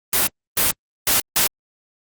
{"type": "noise bursts at uneven times", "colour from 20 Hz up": "white", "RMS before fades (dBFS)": -17, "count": 4, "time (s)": [[0.13, 0.27], [0.57, 0.71], [1.07, 1.2], [1.36, 1.47]], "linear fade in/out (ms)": 2, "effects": ["Opus 24 kbps"]}